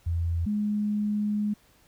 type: tone pair in turn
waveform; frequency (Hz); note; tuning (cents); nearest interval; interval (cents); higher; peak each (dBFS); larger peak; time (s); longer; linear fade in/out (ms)
sine; 84.4 / 208.8; E2 / G#3; +41 / +10; octave + major third; 1569; second; -24; neither; 0.06-0.46 / 0.46-1.54; second; 10
effects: pink hiss -61 dBFS RMS until 1.87 s